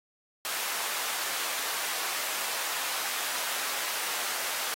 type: high-pass noise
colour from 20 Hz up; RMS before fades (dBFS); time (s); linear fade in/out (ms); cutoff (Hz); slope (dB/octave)
pink; -33; 0.45-4.74; 0; 880; 12
effects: AAC 48 kbps